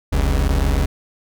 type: tone pair together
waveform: 40% pulse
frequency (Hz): 43.97 / 69.8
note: F1 / C#2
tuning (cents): +13 / +13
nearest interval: minor sixth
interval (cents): 800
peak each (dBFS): -17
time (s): 0.12-0.86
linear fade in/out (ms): 10
effects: none